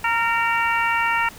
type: harmonic tone with a mistuned harmonic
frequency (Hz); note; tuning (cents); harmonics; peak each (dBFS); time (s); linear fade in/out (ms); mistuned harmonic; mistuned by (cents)
460; A#4; -23; 2 / 3 / 4 / 5 / 6; -22 / -24 / -25 / -26 / -27; 0.04-1.29; 5; 2; +17
effects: pink hiss -42 dBFS RMS until 1.38 s